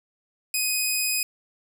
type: tone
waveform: 10% pulse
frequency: 2504 Hz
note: D#7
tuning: 10 cents sharp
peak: -14 dBFS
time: 0.54-1.23 s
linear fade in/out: 2 ms
effects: none